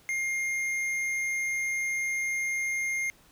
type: tone with tanh clipping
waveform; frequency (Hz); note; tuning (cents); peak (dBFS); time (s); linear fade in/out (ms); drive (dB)
sine; 2122; C7; +24; -29; 0.09-3.1; 0; 11
effects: pink hiss -59 dBFS RMS until 3.31 s